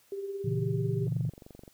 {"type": "tone with tremolo", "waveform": "sine", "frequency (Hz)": 395.5, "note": "G4", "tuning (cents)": 15, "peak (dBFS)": -31, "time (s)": [0.12, 1.07], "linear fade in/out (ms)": 2, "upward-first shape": "triangle", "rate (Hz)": 18, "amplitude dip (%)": 55}
{"type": "chord", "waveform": "sine", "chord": "A# diminished", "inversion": "none", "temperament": "equal", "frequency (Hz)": [116.54, 138.59, 164.81], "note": ["A#2", "C#3", "E3"], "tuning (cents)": [0, 0, 0], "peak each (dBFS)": [-31, -32, -33], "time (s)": [0.44, 1.3], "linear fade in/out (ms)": 10}
{"type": "click train", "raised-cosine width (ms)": 2, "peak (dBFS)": -34, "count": 15, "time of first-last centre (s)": [1.08, 1.678], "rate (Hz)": 23.4}
{"effects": ["white hiss -64 dBFS RMS until 1.73 s"]}